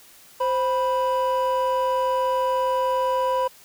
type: tone pair together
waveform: triangle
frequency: 521.8 / 985 Hz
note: C5 / B5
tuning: -5 / -5 cents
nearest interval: major seventh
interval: 1100 cents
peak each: -20 dBFS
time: 0.4-3.48 s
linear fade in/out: 10 ms
effects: tanh soft clip ceiling -12 dBFS + white hiss -50 dBFS RMS until 3.64 s